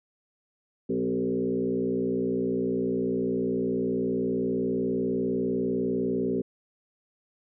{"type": "tone with frequency modulation", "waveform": "sine", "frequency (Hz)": 322.4, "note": "E4", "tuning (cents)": -38, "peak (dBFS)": -24, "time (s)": [0.89, 6.42], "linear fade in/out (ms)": 10, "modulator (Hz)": 59.9, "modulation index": 2.3, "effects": []}